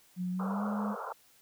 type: tone with pitch glide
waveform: sine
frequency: 180.8 to 207.7 Hz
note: F#3 to G#3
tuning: -40 to 0 cents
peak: -31 dBFS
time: 0.16-0.96 s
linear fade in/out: 50 ms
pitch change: +240 cents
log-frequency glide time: 0.32-0.65 s
type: band-pass noise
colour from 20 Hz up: white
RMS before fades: -39 dBFS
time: 0.39-1.13 s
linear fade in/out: 10 ms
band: 420 to 1400 Hz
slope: 96 dB/octave
effects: white hiss -63 dBFS RMS until 1.41 s